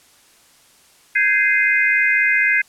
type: chord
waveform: sine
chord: Ab major seventh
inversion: third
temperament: just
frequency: 1557.4 / 1661.2 / 2077 / 2492 Hz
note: G6 / Ab6 / C7 / Eb7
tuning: -12 / 0 / -13 / +2 cents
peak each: -22 / -19 / -16 / -22 dBFS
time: 1.15-2.62 s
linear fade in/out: 10 ms
effects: white hiss -52 dBFS RMS until 2.68 s + low-pass 11000 Hz 12 dB/octave